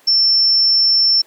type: tone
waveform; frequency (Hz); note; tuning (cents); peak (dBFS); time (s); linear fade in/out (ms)
sine; 5380; E8; +34; -10; 0.07-1.22; 10
effects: pink hiss -51 dBFS RMS until 1.26 s + high-pass 300 Hz 12 dB/octave